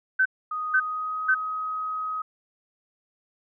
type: tone bursts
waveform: sine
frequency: 1531 Hz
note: G6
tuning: 41 cents flat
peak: -17 dBFS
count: 3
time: 0.19-1.348 s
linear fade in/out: 10 ms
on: 66 ms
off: 480 ms
type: tone with pitch glide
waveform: sine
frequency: 1244.5 to 1263.3 Hz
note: D#6 to D#6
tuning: 0 to +26 cents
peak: -27 dBFS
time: 0.51-2.22 s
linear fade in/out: 5 ms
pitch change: +26 cents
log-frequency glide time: 0.76-1.27 s
effects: none